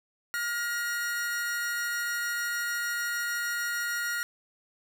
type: tone pair together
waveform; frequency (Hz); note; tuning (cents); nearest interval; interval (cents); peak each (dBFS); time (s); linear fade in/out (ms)
45% pulse; 1419.6 / 1895; F6 / A#6; +28 / +28; perfect fourth; 500; -31 / -33; 0.34-4.23; 0
effects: none